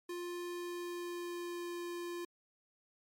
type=tone with pitch glide; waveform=square; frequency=351 to 347.8 Hz; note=F4 to F4; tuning=+9 to -7 cents; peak=-40 dBFS; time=0.09-2.25 s; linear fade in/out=5 ms; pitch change=-16 cents; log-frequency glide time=0.49-1.8 s; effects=MP3 96 kbps